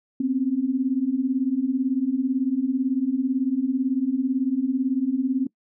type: beating tone pair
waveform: sine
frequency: 250 / 268 Hz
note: B3 / C4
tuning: +21 / +42 cents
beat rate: 18 Hz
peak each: -25 / -22 dBFS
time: 0.2-5.47 s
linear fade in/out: 5 ms
effects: noise-tail reverb RT60 0.1 s tail -23 dB re dry